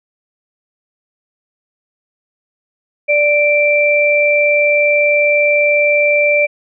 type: tone pair together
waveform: sine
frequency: 587.3 / 2349 Hz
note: D5 / D7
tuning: 0 / 0 cents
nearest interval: 2 octaves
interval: 2400 cents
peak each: -12 dBFS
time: 3.08-6.47 s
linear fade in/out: 20 ms
effects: none